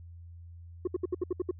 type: tone bursts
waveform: sine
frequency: 361.5 Hz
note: F#4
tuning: 40 cents flat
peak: -24 dBFS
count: 8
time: 0.85-1.511 s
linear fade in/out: 5 ms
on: 24 ms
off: 67 ms
effects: tanh soft clip ceiling -25 dBFS + added 85 Hz sine -45 dBFS peak until 1.59 s

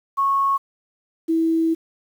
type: tone pair in turn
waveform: sine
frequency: 1100 / 326.3 Hz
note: C#6 / E4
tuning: -14 / -18 cents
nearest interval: octave + major sixth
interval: 2104 cents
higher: first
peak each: -16 dBFS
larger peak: neither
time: 0.17-0.58 / 1.28-1.75 s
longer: second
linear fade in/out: 20 ms
effects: 8-bit

